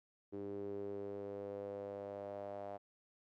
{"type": "tone with band-pass filter sweep", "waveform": "sawtooth", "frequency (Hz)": 100.4, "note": "G2", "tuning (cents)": 42, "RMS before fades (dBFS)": -45, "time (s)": [0.32, 2.78], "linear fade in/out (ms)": 20, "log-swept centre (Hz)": [360, 660], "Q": 5.3, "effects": []}